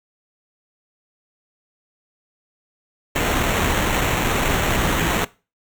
pink noise with sample-and-hold, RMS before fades -20 dBFS, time 3.15-5.25 s, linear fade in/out 10 ms, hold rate 4900 Hz, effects noise-tail reverb RT60 0.3 s tail -20 dB re dry

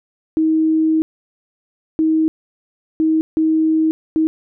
sine tone bursts at uneven times, 317.1 Hz, D#4, 33 cents sharp, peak -12 dBFS, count 5, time 0.37-1.02 / 1.99-2.28 / 3-3.21 / 3.37-3.91 / 4.16-4.27 s, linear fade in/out 0 ms, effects none

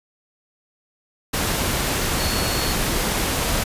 sine tone in noise, 4370 Hz, C#8, 26 cents flat, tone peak -29 dBFS, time 2.19-2.73 s, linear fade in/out 10 ms, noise pink, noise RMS -22 dBFS, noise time 1.33-3.64 s, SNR -10 dB, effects resampled to 32000 Hz

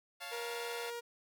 10% pulse chord, Db augmented, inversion none, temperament equal, 554.4 / 698.5 / 880 Hz, Db5 / F5 / A5, 0 / 0 / 0 cents, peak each -42 / -36 / -40 dBFS, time 0.2-0.91 s, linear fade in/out 20 ms
sawtooth tone, 473 Hz, A#4, 25 cents sharp, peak -36 dBFS, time 0.31-1.01 s, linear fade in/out 20 ms
effects none

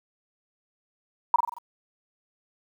sine tone with echo, 950 Hz, A#5, 33 cents sharp, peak -13 dBFS, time 1.34-1.36 s, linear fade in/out 2 ms, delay 45 ms, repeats 5, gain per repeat -5 dB, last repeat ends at 1.585 s, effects 9-bit

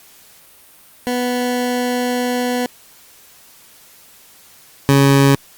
20% pulse tone pair in turn, 246.9 / 138.57 Hz, B3 / C#3, 0 / 0 cents, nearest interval minor seventh, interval 1000 cents, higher first, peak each -12 / -4 dBFS, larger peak second, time 1.07-2.66 / 4.89-5.35 s, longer first, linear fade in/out 0 ms, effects white hiss -46 dBFS RMS until 5.57 s + Opus 48 kbps

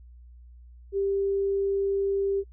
sine tone, 394.5 Hz, G4, 11 cents sharp, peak -23 dBFS, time 0.92-2.44 s, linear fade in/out 50 ms, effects noise-tail reverb RT60 0.1 s tail -24 dB re dry + added 60 Hz sine -46 dBFS peak until 2.52 s

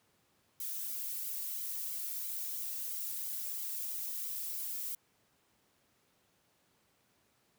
violet noise with flanger, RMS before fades -39 dBFS, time 0.6-4.95 s, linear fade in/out 2 ms, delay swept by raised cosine 1.1 to 2.5 ms, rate 3 Hz, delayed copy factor -0.65, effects pink hiss -72 dBFS RMS until 7.58 s + high-pass 100 Hz 12 dB/octave

